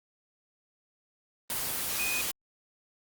sine tone in noise, 2489 Hz, D#7, in tune, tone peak -31 dBFS, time 1.99-2.21 s, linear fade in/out 0 ms, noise white, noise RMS -32 dBFS, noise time 1.5-2.31 s, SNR -2 dB, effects Opus 24 kbps

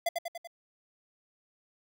square tone with echo, 681 Hz, F5, 44 cents flat, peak -26 dBFS, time 0.06-0.09 s, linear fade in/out 5 ms, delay 96 ms, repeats 4, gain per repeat -4 dB, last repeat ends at 0.474 s, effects none

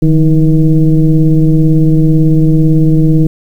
sine tone with frequency modulation, 154 Hz, D#3, 17 cents flat, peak -4 dBFS, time 0.02-3.27 s, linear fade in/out 5 ms, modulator 163 Hz, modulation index 1.1, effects 7-bit

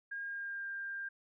sine tone with pitch glide, 1621 to 1595 Hz, G#6 to G6, -42 to +30 cents, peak -38 dBFS, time 0.11-1.09 s, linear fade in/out 10 ms, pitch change -28 cents, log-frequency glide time 0.24-0.67 s, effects none

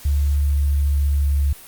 sine tone with pitch glide, 71.6 to 70.98 Hz, D2 to C#2, -43 to +42 cents, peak -15 dBFS, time 0.05-1.53 s, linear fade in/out 5 ms, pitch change -15 cents, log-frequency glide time 0.37-1.39 s, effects white hiss -42 dBFS RMS until 1.67 s + Opus 48 kbps

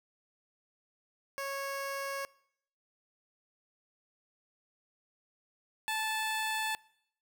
15% pulse tone pair in turn, 551 / 874.7 Hz, C#5 / A5, -11 / -10 cents, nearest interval minor sixth, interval 801 cents, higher second, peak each -29 / -25 dBFS, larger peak second, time 1.38-2.25 / 5.88-6.75 s, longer neither, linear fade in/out 0 ms, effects noise-tail reverb RT60 0.7 s tail -23 dB re dry

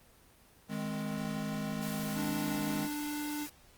square chord, Ab major, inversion second, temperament equal, 155.56 / 207.7 / 261.6 Hz, Eb3 / Ab3 / C4, 0 / 0 / 0 cents, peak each -41 / -37 / -42 dBFS, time 0.68-2.89 s, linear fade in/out 50 ms
white noise, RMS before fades -45 dBFS, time 1.81-3.5 s, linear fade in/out 20 ms
square tone with pitch glide, 293.3 to 296.7 Hz, D4 to D4, -2 to +18 cents, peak -36 dBFS, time 2.14-3.48 s, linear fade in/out 50 ms, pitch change +20 cents, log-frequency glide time 2.55-3.28 s
effects pink hiss -61 dBFS RMS until 3.77 s + Opus 24 kbps

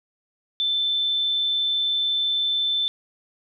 sine tone, 3534 Hz, A7, 7 cents sharp, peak -20 dBFS, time 0.6-2.88 s, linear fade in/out 0 ms, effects none

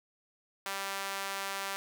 sawtooth tone with high-pass filter, 196 Hz, G3, in tune, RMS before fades -37 dBFS, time 0.66-1.76 s, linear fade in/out 0 ms, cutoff 1000 Hz, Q 0.86, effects none

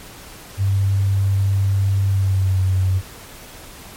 sine tone with pitch glide, 98 to 93.79 Hz, G2 to F#2, 0 to +24 cents, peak -14 dBFS, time 0.57-3.02 s, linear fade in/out 50 ms, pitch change -76 cents, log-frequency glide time 2.06-2.61 s, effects pink hiss -39 dBFS RMS until 3.96 s + MP3 64 kbps

